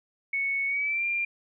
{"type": "tone with pitch glide", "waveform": "sine", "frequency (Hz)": [2214, 2387], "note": ["C#7", "D7"], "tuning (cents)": [-3, 28], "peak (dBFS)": -25, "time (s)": [0.33, 1.25], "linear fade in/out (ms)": 5, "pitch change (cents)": 131, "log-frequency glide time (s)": [0.67, 1.05], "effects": []}